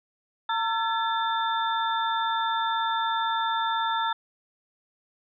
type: tone cluster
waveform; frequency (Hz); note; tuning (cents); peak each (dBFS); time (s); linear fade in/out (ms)
sine; 908 / 1345 / 1717 / 3570; A#5 / E6 / A6 / A7; -46 / +34 / -43 / +24; -26 / -29 / -34 / -33; 0.49-4.13; 5
effects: none